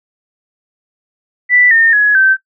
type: tone with pitch steps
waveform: sine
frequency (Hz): 1975.5 / 1822 / 1680.5 / 1549.9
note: B6 / A#6 / G#6 / G6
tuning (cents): 0 / -40 / +20 / -20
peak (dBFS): -6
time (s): 1.49-2.37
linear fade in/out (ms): 50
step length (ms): 220
effects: noise-tail reverb RT60 0.1 s tail -18 dB re dry